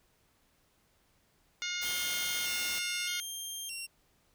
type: harmonic tone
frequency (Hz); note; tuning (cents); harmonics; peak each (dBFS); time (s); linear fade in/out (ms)
715; F5; +41; 2 / 3 / 4 / 5 / 6 / 7 / 8 / 9; -42 / -38 / -42 / -40 / -44 / -47 / -45 / -43; 1.62-3.2; 0
type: noise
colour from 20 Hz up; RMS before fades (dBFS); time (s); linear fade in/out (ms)
white; -40; 1.81-2.8; 20
type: tone with vibrato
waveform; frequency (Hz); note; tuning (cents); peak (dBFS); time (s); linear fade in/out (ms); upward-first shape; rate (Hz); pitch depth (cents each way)
15% pulse; 2960; F#7; 0; -31; 1.84-3.87; 20; square; 0.81; 130
effects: pink hiss -70 dBFS RMS until 4.34 s